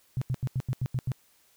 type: tone bursts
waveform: sine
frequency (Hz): 128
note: C3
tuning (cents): -38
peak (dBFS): -25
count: 8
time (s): 0.17-1.118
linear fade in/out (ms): 0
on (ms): 45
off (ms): 84
effects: white hiss -64 dBFS RMS until 1.56 s